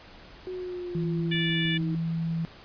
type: exponential sweep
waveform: sine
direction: down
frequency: 370 to 315.9 Hz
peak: -32 dBFS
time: 0.47-1.95 s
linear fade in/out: 0 ms
type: tone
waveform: sine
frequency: 164.81 Hz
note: E3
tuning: in tune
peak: -26 dBFS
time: 0.95-2.45 s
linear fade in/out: 0 ms
type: click train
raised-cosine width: 5 ms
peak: -34 dBFS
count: 6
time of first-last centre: 1.04-1.808 s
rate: 6.51 Hz
type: harmonic tone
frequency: 583 Hz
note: D5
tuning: 13 cents flat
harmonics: 3 / 4 / 5 / 6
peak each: -33 / -33 / -33 / -33 dBFS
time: 1.31-1.78 s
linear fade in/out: 10 ms
effects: pink hiss -49 dBFS RMS until 2.64 s + resampled to 11025 Hz